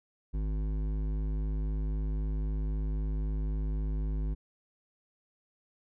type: tone with hard clipping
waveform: sine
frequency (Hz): 51.91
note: G#1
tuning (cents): 0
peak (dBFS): -31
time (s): 0.33-4.35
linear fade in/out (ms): 20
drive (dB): 12
effects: none